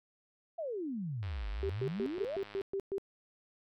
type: exponential two-way sweep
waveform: sine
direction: down then up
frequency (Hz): 698.5 to 45.87 to 695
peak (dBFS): -35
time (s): 0.58-2.37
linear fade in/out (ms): 10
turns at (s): 1.5
type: click train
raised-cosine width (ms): 0.3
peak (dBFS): -33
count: 144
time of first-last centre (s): 1.23-2.618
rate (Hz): 103
type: tone bursts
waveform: sine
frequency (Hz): 392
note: G4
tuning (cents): 0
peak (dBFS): -32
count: 8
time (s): 1.63-2.982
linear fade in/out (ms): 0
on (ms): 64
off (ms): 120
effects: none